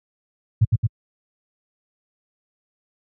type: tone with echo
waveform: sine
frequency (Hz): 110.4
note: A2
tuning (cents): +6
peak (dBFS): -10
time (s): 0.61-0.65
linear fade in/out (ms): 10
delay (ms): 110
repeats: 2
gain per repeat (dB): -2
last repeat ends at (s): 0.87
effects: high-pass 60 Hz 12 dB/octave